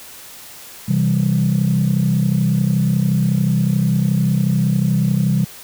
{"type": "chord", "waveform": "sine", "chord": "C major", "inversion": "none", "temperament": "equal", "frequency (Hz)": [130.81, 164.81, 196], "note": ["C3", "E3", "G3"], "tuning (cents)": [0, 0, 0], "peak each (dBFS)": -17, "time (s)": [0.88, 5.45], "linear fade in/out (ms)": 10, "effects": ["tanh soft clip ceiling -7 dBFS", "white hiss -38 dBFS RMS until 5.63 s"]}